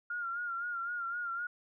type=tone with vibrato; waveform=sine; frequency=1403 Hz; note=F6; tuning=8 cents sharp; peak=-34 dBFS; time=0.1-1.47 s; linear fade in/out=5 ms; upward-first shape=sine; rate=3.9 Hz; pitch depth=54 cents each way; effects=none